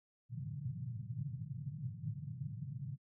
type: band-pass noise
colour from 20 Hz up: white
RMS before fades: -43 dBFS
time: 0.29-2.98 s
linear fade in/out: 50 ms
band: 110 to 150 Hz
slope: 48 dB/octave
effects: none